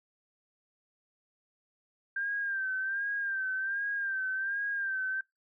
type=tone with vibrato; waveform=sine; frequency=1583 Hz; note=G6; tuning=17 cents sharp; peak=-30 dBFS; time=2.16-5.21 s; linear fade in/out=5 ms; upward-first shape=sine; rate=1.3 Hz; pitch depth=62 cents each way; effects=noise-tail reverb RT60 0.2 s tail -24 dB re dry